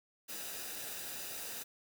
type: noise with comb filter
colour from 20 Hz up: white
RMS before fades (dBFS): -43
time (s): 0.28-1.64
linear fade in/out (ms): 20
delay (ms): 0.92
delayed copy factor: -0.5
effects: none